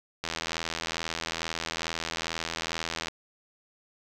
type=click train; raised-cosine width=0.2 ms; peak=-13 dBFS; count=235; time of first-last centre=0.24-3.083 s; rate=82.3 Hz; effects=none